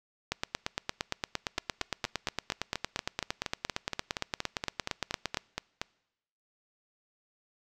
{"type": "two click trains", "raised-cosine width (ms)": 0.2, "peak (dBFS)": [-14, -12], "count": [19, 45], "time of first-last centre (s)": [[1.58, 5.815], [0.32, 5.372]], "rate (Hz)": [4.25, 8.71], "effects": ["noise-tail reverb RT60 0.9 s tail -25 dB re dry"]}